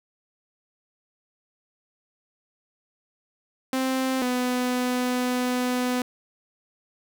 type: tone pair in turn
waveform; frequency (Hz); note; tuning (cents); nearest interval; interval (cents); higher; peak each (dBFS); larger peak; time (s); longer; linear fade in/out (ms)
sawtooth; 261.6 / 249.6; C4 / B3; 0 / +19; minor second; 81; first; -19; neither; 3.73-4.22 / 4.22-6.02; second; 2
effects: none